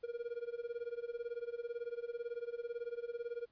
triangle tone with tremolo, 473.8 Hz, A#4, 28 cents sharp, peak -34 dBFS, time 0.03-3.46 s, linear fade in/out 10 ms, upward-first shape sine, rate 18 Hz, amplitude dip 90%, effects pink hiss -75 dBFS RMS until 3.51 s + resampled to 11025 Hz

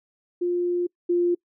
sine tone pair in turn, 352.3 / 349.7 Hz, F4 / F4, +15 / +2 cents, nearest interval unison, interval 13 cents, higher first, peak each -21 / -18 dBFS, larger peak second, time 0.41-0.87 / 1.09-1.35 s, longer first, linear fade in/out 10 ms, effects noise-tail reverb RT60 0.1 s tail -26 dB re dry

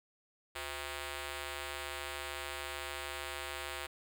5% pulse ring-modulated tone, 291.1 Hz, D4, 15 cents flat, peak -25 dBFS, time 0.55-3.87 s, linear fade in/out 10 ms, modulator 220 Hz, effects none

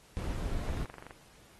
brown noise, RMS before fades -34 dBFS, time 0.17-0.85 s, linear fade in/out 0 ms
click train, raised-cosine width 0.5 ms, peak -31 dBFS, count 11, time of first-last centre 0.69-1.108 s, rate 23.9 Hz
effects pink hiss -60 dBFS RMS until 1.59 s + AAC 32 kbps

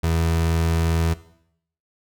30% pulse tone, 82.41 Hz, E2, in tune, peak -16 dBFS, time 0.03-1.14 s, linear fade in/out 10 ms, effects noise-tail reverb RT60 0.7 s tail -17 dB re dry

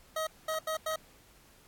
25% pulse tone bursts at uneven times, 633 Hz, D#5, 30 cents sharp, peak -27 dBFS, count 4, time 0.16-0.27 / 0.48-0.59 / 0.67-0.77 / 0.86-0.96 s, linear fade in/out 5 ms, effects pink hiss -60 dBFS RMS until 1.67 s + AAC 64 kbps

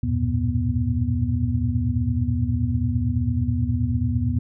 sine tone cluster, 77.9 / 92.9 / 112 / 121.2 / 244.3 Hz, D#2 / F#2 / A2 / B2 / B3, +3 / +7 / +31 / -32 / -19 cents, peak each -26 dBFS, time 0.03-4.39 s, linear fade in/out 5 ms, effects none

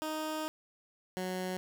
15% pulse tone pair in turn, 311.1 / 184.45 Hz, D#4 / F#3, 0 / -5 cents, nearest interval major sixth, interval 905 cents, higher first, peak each -28 dBFS, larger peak neither, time 0.02-0.48 / 1.17-1.57 s, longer first, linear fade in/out 0 ms, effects none

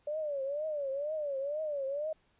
sine tone with vibrato, 580 Hz, D5, 22 cents flat, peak -32 dBFS, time 0.07-2.13 s, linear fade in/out 5 ms, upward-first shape triangle, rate 2.1 Hz, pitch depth 160 cents each way, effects pink hiss -71 dBFS RMS until 2.39 s + resampled to 8000 Hz

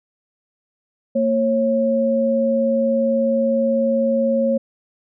sine tone pair together, 229.6 / 546 Hz, A#3 / C#5, -26 / -26 cents, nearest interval octave + minor third, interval 1500 cents, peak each -19 / -17 dBFS, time 1.15-4.58 s, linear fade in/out 10 ms, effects none

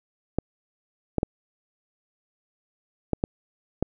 clicks, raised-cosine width 2 ms, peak -9 dBFS, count 6, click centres 0.386 / 1.183 / 1.231 / 3.133 / 3.239 / 3.826 s, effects none

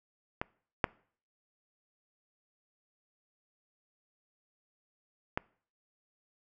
clicks, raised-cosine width 0.5 ms, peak -17 / -9 / -15 dBFS, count 3, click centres 0.415 / 0.842 / 5.375 s, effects noise-tail reverb RT60 0.5 s tail -24 dB re dry

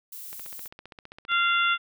violet noise, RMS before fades -40 dBFS, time 0.12-0.68 s, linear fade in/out 5 ms
click train, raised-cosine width 0.3 ms, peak -27 dBFS, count 16, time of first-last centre 0.33-1.317 s, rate 15.2 Hz
harmonic tone, 692 Hz, F5, 16 cents flat, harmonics 2 / 3 / 4 / 5, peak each -22 / -30 / -28 / -29 dBFS, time 1.28-1.78 s, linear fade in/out 50 ms
effects none

